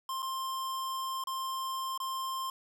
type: tone with dropouts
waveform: square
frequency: 1054 Hz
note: C6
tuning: 12 cents sharp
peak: -34 dBFS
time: 0.09-2.5 s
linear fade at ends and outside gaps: 2 ms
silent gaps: 0.222-0.227 / 1.239-1.271 / 1.977-2.001 s
effects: none